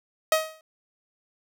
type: tone with exponential decay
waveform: sawtooth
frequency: 632 Hz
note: D#5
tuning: 27 cents sharp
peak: -12 dBFS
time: 0.32-0.61 s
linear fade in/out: 2 ms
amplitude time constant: 61 ms
effects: none